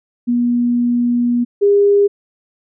sine tone pair in turn, 241.1 / 404.7 Hz, B3 / G#4, -41 / -45 cents, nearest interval major sixth, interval 896 cents, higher second, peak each -12 / -8 dBFS, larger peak second, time 0.27-1.45 / 1.61-2.08 s, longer first, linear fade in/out 20 ms, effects none

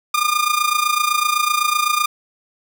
sawtooth tone with amplitude modulation, 1210 Hz, D#6, 49 cents flat, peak -9 dBFS, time 0.14-2.06 s, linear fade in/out 5 ms, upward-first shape sine, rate 27.9 Hz, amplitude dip 75%, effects none

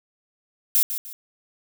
violet noise with echo, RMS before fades -18 dBFS, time 0.75-0.83 s, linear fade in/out 0 ms, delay 150 ms, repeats 2, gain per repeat -10 dB, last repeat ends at 1.13 s, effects none

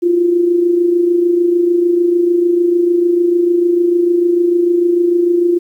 sine tone with amplitude modulation, 348.1 Hz, F4, 6 cents flat, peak -7 dBFS, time 0.02-5.59 s, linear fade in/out 20 ms, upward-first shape sine, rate 26.7 Hz, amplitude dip 50%, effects 8-bit

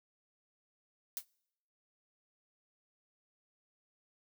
blue noise with exponential decay, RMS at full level -34 dBFS, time 1.17-1.25 s, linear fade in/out 1 ms, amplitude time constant 17 ms, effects noise-tail reverb RT60 0.8 s tail -26 dB re dry

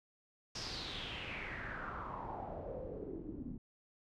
pink noise with low-pass filter sweep, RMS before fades -44 dBFS, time 0.55-3.58 s, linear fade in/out 5 ms, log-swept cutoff 5500 to 230 Hz, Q 5.3, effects none

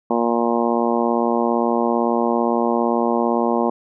harmonic tone, 117.7 Hz, A#2, 17 cents sharp, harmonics 2 / 3 / 4 / 5 / 6 / 7 / 8 / 9, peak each -21 / -23 / -24 / -25 / -26 / -26 / -27 / -28 dBFS, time 0.1-3.7 s, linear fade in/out 5 ms, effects none

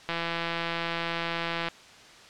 click train, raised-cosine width 0.3 ms, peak -14 dBFS, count 269, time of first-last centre 0.09-1.685 s, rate 168 Hz, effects white hiss -50 dBFS RMS until 2.29 s + low-pass 5000 Hz 12 dB/octave

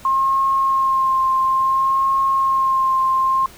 sine tone with vibrato, 1066 Hz, C6, 32 cents sharp, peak -14 dBFS, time 0.05-3.46 s, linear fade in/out 2 ms, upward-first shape sine, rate 0.58 Hz, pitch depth 20 cents each way, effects pink hiss -43 dBFS RMS until 3.57 s

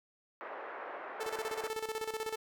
pink band-pass noise, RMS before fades -44 dBFS, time 0.41-1.68 s, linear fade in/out 0 ms, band 430 to 1800 Hz, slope 24 dB/octave
sawtooth tone with tremolo, 440 Hz, A4, in tune, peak -30 dBFS, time 1.2-2.36 s, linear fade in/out 10 ms, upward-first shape square, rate 16 Hz, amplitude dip 70%
effects none

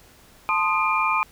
sine tone cluster, 882 / 1043 / 1238 / 2394 Hz, A5 / C6 / D#6 / D7, +4 / -6 / -9 / +33 cents, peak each -26 / -24 / -24 / -24 dBFS, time 0.49-1.23 s, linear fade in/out 0 ms, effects pink hiss -52 dBFS RMS until 1.31 s

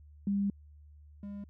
sine / triangle tone pair in turn, 200 / 202.1 Hz, G3 / G#3, +35 / -47 cents, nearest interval unison, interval 18 cents, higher second, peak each -27 / -37 dBFS, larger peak first, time 0.27-0.5 / 1.23-1.44 s, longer first, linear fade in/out 2 ms, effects added 74 Hz sine -52 dBFS peak until 1.49 s

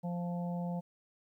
harmonic tone, 174.61 Hz, F3, in tune, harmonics 1 / 3 / 4 / 5, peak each -34 / -44 / -46 / -48 dBFS, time 0.03-0.81 s, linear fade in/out 20 ms, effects 12-bit

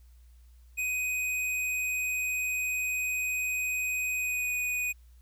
square tone with pitch glide, 2503 to 2480 Hz, D#7 to D#7, +10 to -6 cents, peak -29 dBFS, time 0.77-4.93 s, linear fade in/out 20 ms, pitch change -16 cents, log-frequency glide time 4.16-4.53 s, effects added 60 Hz sine -52 dBFS peak until 5.21 s + white hiss -70 dBFS RMS until 5.21 s

